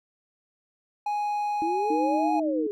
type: tone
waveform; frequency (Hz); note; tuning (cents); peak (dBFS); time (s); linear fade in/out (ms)
triangle; 830.6; G#5; 0; -23; 1.06-2.4; 5
type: exponential two-way sweep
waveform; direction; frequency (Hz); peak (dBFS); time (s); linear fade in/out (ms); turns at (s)
sine; up then down; 317 to 740 to 401.6; -27; 1.62-2.71; 0; 2.33
type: tone with tremolo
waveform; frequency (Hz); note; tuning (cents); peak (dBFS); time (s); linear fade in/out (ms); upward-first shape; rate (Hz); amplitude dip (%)
sine; 311.1; D#4; 0; -24; 1.9-2.67; 5; sine; 9.1; 25
effects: none